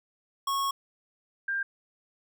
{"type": "tone pair in turn", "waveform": ["square", "sine"], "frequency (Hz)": [1100, 1593.1], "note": ["C#6", "G6"], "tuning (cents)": [-14, 28], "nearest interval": "tritone", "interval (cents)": 642, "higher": "second", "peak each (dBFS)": -27, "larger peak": "neither", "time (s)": [[0.47, 0.71], [1.48, 1.63]], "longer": "first", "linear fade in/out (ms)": 5, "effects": []}